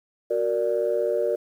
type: chord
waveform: sine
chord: Gb augmented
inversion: none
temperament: equal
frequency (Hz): 370 / 466.2 / 587.3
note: Gb4 / Bb4 / D5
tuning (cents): 0 / 0 / 0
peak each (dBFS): -27 / -24 / -24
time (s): 0.3-1.36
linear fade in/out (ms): 10
effects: tanh soft clip ceiling -13 dBFS + 9-bit